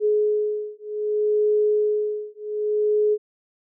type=beating tone pair; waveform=sine; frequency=421.7 / 422.34 Hz; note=G#4 / G#4; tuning=+26 / +29 cents; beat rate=0.64 Hz; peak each=-22 dBFS; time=0-3.18 s; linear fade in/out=50 ms; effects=none